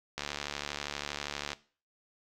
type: click train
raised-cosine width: 0.2 ms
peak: -17 dBFS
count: 99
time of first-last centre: 0.18-1.532 s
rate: 72.5 Hz
effects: noise-tail reverb RT60 0.4 s tail -18 dB re dry